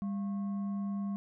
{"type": "tone with frequency modulation", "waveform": "sine", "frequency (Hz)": 200.2, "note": "G3", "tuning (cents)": 37, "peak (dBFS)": -32, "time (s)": [0.02, 1.16], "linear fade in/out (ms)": 0, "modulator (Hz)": 890, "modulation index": 0.21, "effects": []}